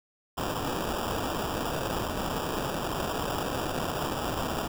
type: noise with sample-and-hold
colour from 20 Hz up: violet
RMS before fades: -31 dBFS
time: 0.37-4.68 s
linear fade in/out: 10 ms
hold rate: 2100 Hz
effects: none